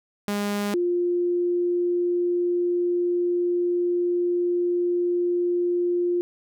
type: tone pair in turn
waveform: sawtooth / sine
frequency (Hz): 204.4 / 351.5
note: G#3 / F4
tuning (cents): -27 / +11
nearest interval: major sixth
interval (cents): 938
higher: second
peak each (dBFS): -20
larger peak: neither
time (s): 0.28-0.74 / 0.74-6.21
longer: second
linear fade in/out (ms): 0
effects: none